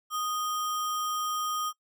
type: tone with sample-and-hold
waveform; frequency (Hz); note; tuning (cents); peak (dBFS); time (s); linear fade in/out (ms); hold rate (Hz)
sine; 1240; D#6; -6; -28; 0.1-1.73; 50; 4410
effects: noise-tail reverb RT60 0.1 s tail -21 dB re dry